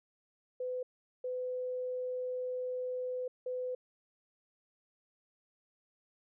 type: tone bursts at uneven times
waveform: sine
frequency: 504 Hz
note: B4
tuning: 35 cents sharp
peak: -34 dBFS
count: 3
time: 0.6-0.83 / 1.24-3.28 / 3.46-3.75 s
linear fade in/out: 5 ms
effects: none